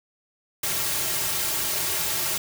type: noise with comb filter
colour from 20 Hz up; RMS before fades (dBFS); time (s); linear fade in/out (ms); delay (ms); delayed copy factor
white; -26; 0.63-2.38; 5; 4; -0.75
effects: none